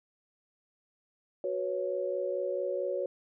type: chord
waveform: sine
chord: F# suspended fourth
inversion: none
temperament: equal with one note detuned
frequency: 370 / 489.9 / 554.4 Hz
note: F#4 / B4 / C#5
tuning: 0 / -14 / 0 cents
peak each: -35 / -36 / -32 dBFS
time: 1.44-3.06 s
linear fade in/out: 2 ms
effects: none